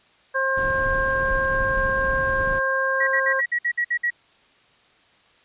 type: harmonic tone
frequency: 533 Hz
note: C5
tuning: 32 cents sharp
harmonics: 1 / 2 / 3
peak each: -25 / -26 / -22 dBFS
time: 0.34-3.41 s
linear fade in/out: 20 ms
type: noise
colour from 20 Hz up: brown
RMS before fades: -30 dBFS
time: 0.56-2.6 s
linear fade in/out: 20 ms
type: tone bursts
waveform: sine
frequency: 1918 Hz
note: A#6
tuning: 49 cents sharp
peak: -19 dBFS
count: 9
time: 3-4.105 s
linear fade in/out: 10 ms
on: 73 ms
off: 56 ms
effects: white hiss -57 dBFS RMS until 5.44 s + resampled to 8000 Hz